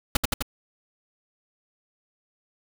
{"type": "noise with echo", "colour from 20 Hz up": "pink", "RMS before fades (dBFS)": -19, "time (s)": [0.15, 0.17], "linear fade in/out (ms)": 5, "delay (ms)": 85, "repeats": 3, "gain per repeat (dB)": -2, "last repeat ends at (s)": 0.425, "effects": []}